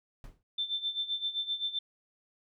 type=noise with exponential decay; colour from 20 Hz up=brown; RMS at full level=-41 dBFS; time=0.24-0.43 s; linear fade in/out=1 ms; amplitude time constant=41 ms
type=tone with tremolo; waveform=sine; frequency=3551 Hz; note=A7; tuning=15 cents sharp; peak=-28 dBFS; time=0.58-1.79 s; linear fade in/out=5 ms; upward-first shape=sine; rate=7.7 Hz; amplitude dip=80%
effects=none